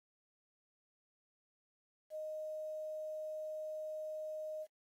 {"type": "tone with quantisation", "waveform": "sine", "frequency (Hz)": 620, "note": "D#5", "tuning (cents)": -6, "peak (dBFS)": -40, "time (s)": [2.1, 4.67], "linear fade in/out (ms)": 50, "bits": 11, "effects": ["AAC 48 kbps"]}